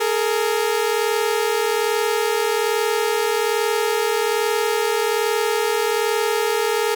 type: tone pair together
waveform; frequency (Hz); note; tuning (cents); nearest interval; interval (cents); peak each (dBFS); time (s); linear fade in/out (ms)
sawtooth; 419.3 / 460.5; G#4 / A#4; +17 / -21; major second; 162; -17; 0-6.95; 10
effects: none